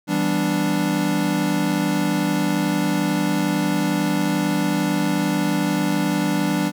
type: chord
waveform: square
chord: E minor seventh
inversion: none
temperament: equal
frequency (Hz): 164.81 / 196 / 246.9 / 293.7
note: E3 / G3 / B3 / D4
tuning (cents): 0 / 0 / 0 / 0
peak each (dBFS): -26 / -24 / -29 / -23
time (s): 0.07-6.72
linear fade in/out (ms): 50
effects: none